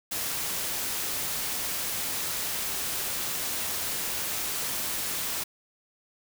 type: noise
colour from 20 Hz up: white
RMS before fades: -31 dBFS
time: 0.11-5.44 s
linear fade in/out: 10 ms
effects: none